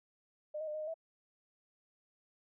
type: tone with pitch steps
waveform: sine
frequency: 605 / 630 / 604 / 619 / 615 / 651 Hz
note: D#5 / D#5 / D5 / D#5 / D#5 / E5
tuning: -49 / +21 / +48 / -9 / -20 / -22 cents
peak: -37 dBFS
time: 0.54-0.942 s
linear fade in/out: 10 ms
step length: 67 ms
effects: none